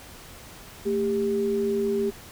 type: tone pair together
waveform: sine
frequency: 223.6 / 398.4 Hz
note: A3 / G4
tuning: +28 / +28 cents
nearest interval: minor seventh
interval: 1000 cents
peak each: -28 / -23 dBFS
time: 0.85-2.11 s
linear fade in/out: 20 ms
effects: pink hiss -45 dBFS RMS until 2.31 s